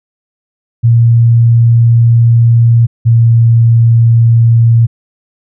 sine tone pair in turn, 116.8 / 115.79 Hz, A#2 / A#2, +4 / -11 cents, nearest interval unison, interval 15 cents, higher first, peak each -3 dBFS, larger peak neither, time 0.83-2.87 / 3.05-4.87 s, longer first, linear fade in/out 20 ms, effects none

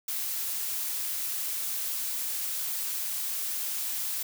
blue noise, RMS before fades -32 dBFS, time 0.08-4.23 s, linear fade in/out 5 ms, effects none

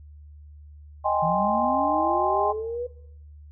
sine chord, Ab major seventh, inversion second, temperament equal, 622.3 / 784 / 830.6 / 1046.5 Hz, Eb5 / G5 / Ab5 / C6, 0 / 0 / 0 / 0 cents, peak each -26 dBFS, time 1.04-2.53 s, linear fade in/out 20 ms
sine linear sweep, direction up, 155.56 to 496.1 Hz, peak -27 dBFS, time 1.22-2.87 s, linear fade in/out 10 ms
effects noise-tail reverb RT60 0.7 s tail -19 dB re dry + added 74 Hz sine -43 dBFS peak until 3.51 s

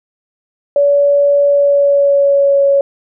sine tone with pitch glide, 570 to 557.6 Hz, C#5 to C#5, +48 to +10 cents, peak -7 dBFS, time 0.76-2.81 s, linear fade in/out 2 ms, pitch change -38 cents, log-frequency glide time 1.48-2.64 s, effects none

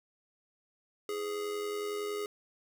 square tone with amplitude modulation, 415.3 Hz, G#4, in tune, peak -32 dBFS, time 1.09-2.26 s, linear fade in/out 2 ms, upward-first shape sine, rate 90.8 Hz, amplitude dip 50%, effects none

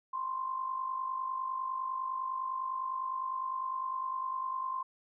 sine tone with amplitude modulation, 1046.5 Hz, C6, in tune, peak -30 dBFS, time 0.13-4.83 s, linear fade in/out 10 ms, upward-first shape sine, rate 49.9 Hz, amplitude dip 60%, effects none

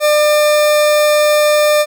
40% pulse tone, 599 Hz, D5, 34 cents sharp, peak -8 dBFS, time 0-1.86 s, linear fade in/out 50 ms, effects none

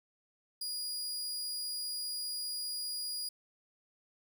sawtooth tone, 4875 Hz, D#8, 36 cents flat, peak -33 dBFS, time 0.61-3.29 s, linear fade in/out 5 ms, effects none

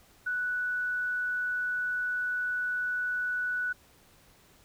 sine tone, 1480 Hz, F#6, in tune, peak -28 dBFS, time 0.26-3.73 s, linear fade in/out 10 ms, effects pink hiss -60 dBFS RMS until 4.64 s

